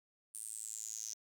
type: tone with high-pass filter sweep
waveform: square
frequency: 55 Hz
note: A1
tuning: in tune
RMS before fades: -45 dBFS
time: 0.34-1.14 s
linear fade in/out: 10 ms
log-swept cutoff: 9300 to 6000 Hz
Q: 9.4
effects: none